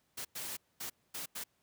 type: noise bursts at uneven times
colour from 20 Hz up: white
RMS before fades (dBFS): -41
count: 5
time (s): 0.17-0.25 / 0.35-0.57 / 0.8-0.9 / 1.14-1.26 / 1.35-1.44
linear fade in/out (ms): 10
effects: pink hiss -75 dBFS RMS until 1.62 s + high-pass 80 Hz 12 dB/octave